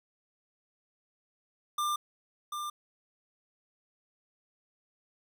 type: tone with echo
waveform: square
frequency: 1194 Hz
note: D6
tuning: 28 cents sharp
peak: -29 dBFS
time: 1.78-1.96 s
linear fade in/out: 5 ms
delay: 740 ms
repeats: 1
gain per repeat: -6 dB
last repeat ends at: 2.7 s
effects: none